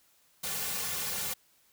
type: noise with comb filter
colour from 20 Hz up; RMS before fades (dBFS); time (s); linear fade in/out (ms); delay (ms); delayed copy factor
white; -34; 0.43-1.34; 10; 3.1; -0.95
effects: white hiss -66 dBFS RMS until 1.72 s